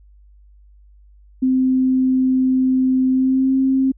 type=tone with pitch glide; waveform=sine; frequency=259.3 to 265.4 Hz; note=C4 to C4; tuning=-15 to +25 cents; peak=-13 dBFS; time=1.42-3.92 s; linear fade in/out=10 ms; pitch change=+40 cents; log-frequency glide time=3.1-3.54 s; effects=added 50 Hz sine -45 dBFS peak until 3.97 s